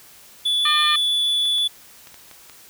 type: tone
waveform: triangle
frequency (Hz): 3449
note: A7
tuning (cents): -35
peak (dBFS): -16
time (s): 0.45-1.68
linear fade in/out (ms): 10
type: harmonic tone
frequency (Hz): 602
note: D5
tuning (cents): +43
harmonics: 2 / 3 / 4 / 5 / 6 / 7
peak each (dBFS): -21 / -25 / -27 / -29 / -31 / -32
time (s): 0.65-0.96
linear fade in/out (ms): 5
type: clicks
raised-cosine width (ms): 0.2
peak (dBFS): -25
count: 6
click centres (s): 1.455 / 1.583 / 2.072 / 2.143 / 2.313 / 2.497
effects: white hiss -47 dBFS RMS until 2.69 s